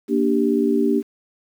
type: chord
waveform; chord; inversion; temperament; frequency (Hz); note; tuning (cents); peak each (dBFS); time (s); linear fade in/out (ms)
sine; G minor; first; just; 235.2 / 294 / 392; Bb3 / D4 / G4; +16 / +2 / 0; -20; 0.08-1.03; 50
effects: 8-bit